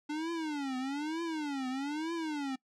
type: tone with vibrato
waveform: square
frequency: 293.7 Hz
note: D4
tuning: in tune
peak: -34 dBFS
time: 0.09-2.56 s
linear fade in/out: 10 ms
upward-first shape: triangle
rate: 1.1 Hz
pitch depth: 260 cents each way
effects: noise-tail reverb RT60 0.1 s tail -22 dB re dry + low-pass 6000 Hz 12 dB/octave